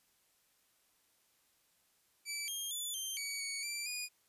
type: tone with pitch steps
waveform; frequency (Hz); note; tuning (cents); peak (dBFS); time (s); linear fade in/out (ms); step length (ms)
15% pulse; 2313 / 3220 / 3475 / 3144 / 2262 / 2236 / 2346 / 2457; D7 / G7 / A7 / G7 / C#7 / C#7 / D7 / D#7; -27 / +46 / -22 / +4 / +34 / +14 / -2 / -22; -31; 2.25-4.09; 50; 230
effects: white hiss -73 dBFS RMS until 4.28 s + resampled to 32000 Hz